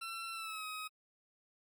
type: tone with pitch glide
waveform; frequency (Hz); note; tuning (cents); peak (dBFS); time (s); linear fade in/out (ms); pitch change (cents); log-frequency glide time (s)
20% pulse; 1348 to 1265; E6 to D#6; +38 to +28; -36; 0.01-0.88; 10; -110; 0.33-0.65
effects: AAC 64 kbps